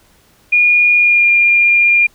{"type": "tone with pitch glide", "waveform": "sine", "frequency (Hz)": [2434, 2405], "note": ["D#7", "D7"], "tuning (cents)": [-39, 41], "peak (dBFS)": -7, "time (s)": [0.52, 2.07], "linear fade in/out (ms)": 10, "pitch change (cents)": -20, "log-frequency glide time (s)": [0.97, 1.28], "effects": ["pink hiss -51 dBFS RMS until 2.14 s"]}